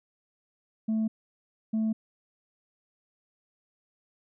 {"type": "tone pair in turn", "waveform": "sine", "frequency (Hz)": [220, 220], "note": ["A3", "A3"], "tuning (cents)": [0, 0], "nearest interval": "unison", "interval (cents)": 0, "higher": "neither", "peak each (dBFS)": -22, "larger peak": "neither", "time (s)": [[0.88, 1.08], [1.73, 1.93]], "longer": "neither", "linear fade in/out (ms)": 10, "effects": ["tanh soft clip ceiling -23 dBFS"]}